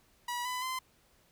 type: tone with pitch steps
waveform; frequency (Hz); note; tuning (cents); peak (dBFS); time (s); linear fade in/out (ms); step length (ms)
sawtooth; 970 / 1000.7 / 1032.4; B5 / B5 / C6; -31 / +23 / -23; -30; 0.28-0.79; 5; 170
effects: pink hiss -67 dBFS RMS until 1.31 s